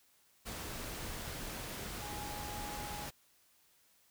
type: tone in noise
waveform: sine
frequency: 830.6 Hz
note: G#5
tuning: in tune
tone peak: -45 dBFS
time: 2.01-3.07 s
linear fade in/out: 20 ms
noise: pink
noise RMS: -43 dBFS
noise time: 0.45-3.11 s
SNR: -5 dB
effects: white hiss -69 dBFS RMS until 4.1 s